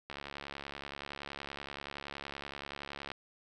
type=click train; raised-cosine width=0.3 ms; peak=-25 dBFS; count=214; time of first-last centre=0.1-3.117 s; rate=70.6 Hz; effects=none